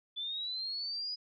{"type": "linear sweep", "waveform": "sine", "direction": "up", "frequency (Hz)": [3466, 4978], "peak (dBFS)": -35, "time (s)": [0.16, 1.16], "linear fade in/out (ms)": 20, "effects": []}